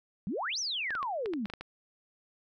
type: exponential two-way sweep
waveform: sine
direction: up then down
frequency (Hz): 167 to 6272 to 196.7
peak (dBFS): -31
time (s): 0.27-1.46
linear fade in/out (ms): 0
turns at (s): 0.59
type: clicks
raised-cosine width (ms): 0.3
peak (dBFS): -24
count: 9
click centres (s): 0.906 / 0.952 / 1.029 / 1.259 / 1.336 / 1.456 / 1.5 / 1.537 / 1.61
effects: none